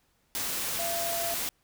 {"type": "tone in noise", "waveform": "sine", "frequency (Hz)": 680, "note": "F5", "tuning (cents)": -46, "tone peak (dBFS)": -32, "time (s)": [0.79, 1.34], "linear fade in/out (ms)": 0, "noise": "white", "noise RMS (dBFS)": -32, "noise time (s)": [0.35, 1.49], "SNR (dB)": -3, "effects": ["pink hiss -70 dBFS RMS until 1.63 s"]}